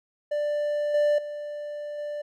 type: tone with level steps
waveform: triangle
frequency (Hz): 590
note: D5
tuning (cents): +8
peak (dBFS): -22 / -17 / -30 / -28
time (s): 0.31-2.22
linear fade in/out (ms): 10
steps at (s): 0.94 / 1.18 / 1.98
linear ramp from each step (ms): 5
effects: none